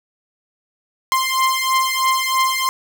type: beating tone pair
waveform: sawtooth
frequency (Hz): 1046.5 / 1049.6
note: C6 / C6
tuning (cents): 0 / +5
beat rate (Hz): 3.1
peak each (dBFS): -15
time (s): 1.12-2.69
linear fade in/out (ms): 0
effects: none